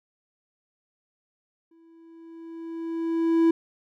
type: tone with exponential growth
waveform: triangle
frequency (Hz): 330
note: E4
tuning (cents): +2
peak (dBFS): -13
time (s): 1.71-3.51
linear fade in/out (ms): 5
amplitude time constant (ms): 390
effects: none